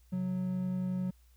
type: tone pair together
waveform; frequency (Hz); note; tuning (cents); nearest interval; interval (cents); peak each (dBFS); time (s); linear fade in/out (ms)
triangle; 132.78 / 184.1; C3 / F#3; +26 / -8; tritone; 566; -38 / -29; 0.12-1.11; 10
effects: added 60 Hz sine -59 dBFS peak until 1.36 s + white hiss -71 dBFS RMS until 1.36 s